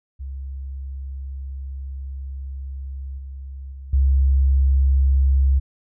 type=tone with level steps; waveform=sine; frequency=67.4 Hz; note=C#2; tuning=48 cents flat; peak=-28 / -31 / -33 / -13 dBFS; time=0.19-5.6 s; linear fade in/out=20 ms; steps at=3.18 / 3.72 / 3.93 s; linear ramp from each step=5 ms; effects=none